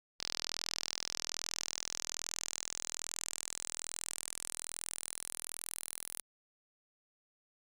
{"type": "tone with band-pass filter sweep", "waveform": "sawtooth", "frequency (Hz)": 41.2, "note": "E1", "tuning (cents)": 0, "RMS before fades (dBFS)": -42, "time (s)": [0.19, 6.22], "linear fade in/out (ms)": 20, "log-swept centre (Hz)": [4900, 11000], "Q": 3.2, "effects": []}